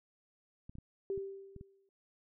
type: clicks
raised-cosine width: 5 ms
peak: -36 dBFS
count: 6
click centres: 0.695 / 0.754 / 0.785 / 1.177 / 1.563 / 1.611 s
type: tone with exponential decay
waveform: sine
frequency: 391 Hz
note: G4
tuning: 4 cents flat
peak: -32 dBFS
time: 1.1-1.89 s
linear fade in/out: 1 ms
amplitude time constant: 170 ms
effects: none